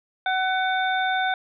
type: harmonic tone with a mistuned harmonic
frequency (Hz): 750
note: F#5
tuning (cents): +23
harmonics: 1 / 2 / 3 / 5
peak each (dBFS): -23 / -25 / -33 / -32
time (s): 0.26-1.34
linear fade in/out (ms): 2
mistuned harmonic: 5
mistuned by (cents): -74
effects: none